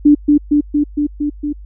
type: tone with echo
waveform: sine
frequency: 293.7 Hz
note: D4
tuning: in tune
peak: -4 dBFS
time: 0.05-0.15 s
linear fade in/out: 10 ms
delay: 230 ms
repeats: 6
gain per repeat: -2 dB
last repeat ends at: 1.53 s
effects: added 50 Hz sine -31 dBFS peak until 1.65 s